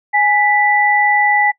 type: tone pair together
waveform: sine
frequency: 830.6 / 1975.5 Hz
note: G#5 / B6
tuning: 0 / 0 cents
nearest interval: octave + minor third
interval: 1500 cents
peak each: -13 dBFS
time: 0.13-1.52 s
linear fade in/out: 20 ms
effects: noise-tail reverb RT60 0.1 s tail -22 dB re dry